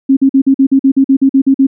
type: tone bursts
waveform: sine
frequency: 269.8 Hz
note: C#4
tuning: 47 cents flat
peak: -4 dBFS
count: 13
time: 0.09-1.669 s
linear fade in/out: 10 ms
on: 79 ms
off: 46 ms
effects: none